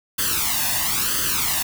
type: noise with flanger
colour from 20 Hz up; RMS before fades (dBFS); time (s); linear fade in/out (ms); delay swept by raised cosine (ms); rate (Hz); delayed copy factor
white; -22; 0.18-1.63; 10; 0.63 to 1.14; 1; +0.8
effects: none